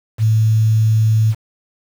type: tone with quantisation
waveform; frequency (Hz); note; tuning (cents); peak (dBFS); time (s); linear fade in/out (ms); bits
sine; 110; A2; 0; -10; 0.18-1.35; 50; 6
effects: none